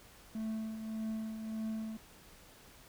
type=tone with tremolo; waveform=triangle; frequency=220 Hz; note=A3; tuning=in tune; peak=-32 dBFS; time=0.35-1.97 s; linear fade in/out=2 ms; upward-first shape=triangle; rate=1.7 Hz; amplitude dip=55%; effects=pink hiss -58 dBFS RMS until 2.88 s